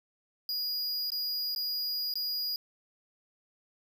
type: tone with dropouts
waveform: square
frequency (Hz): 4885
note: D#8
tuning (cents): -33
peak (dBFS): -31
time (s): 0.49-2.56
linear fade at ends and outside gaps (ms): 1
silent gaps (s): 1.103-1.119 / 1.549-1.561 / 2.139-2.155
effects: none